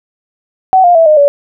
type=tone with pitch steps; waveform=sine; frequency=754 / 703.5 / 656.4 / 612.4 / 571.4 Hz; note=F#5 / F5 / E5 / D#5 / D5; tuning=+32 / +12 / -8 / -28 / -48 cents; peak=-3 dBFS; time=0.73-1.28 s; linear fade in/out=0 ms; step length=110 ms; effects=none